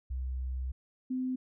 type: tone pair in turn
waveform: sine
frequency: 64.1 / 256.4 Hz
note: C2 / C4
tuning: -35 / -35 cents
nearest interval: 2 octaves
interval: 2400 cents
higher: second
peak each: -32 / -30 dBFS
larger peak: second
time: 0.1-0.72 / 1.1-1.36 s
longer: first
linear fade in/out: 10 ms
effects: none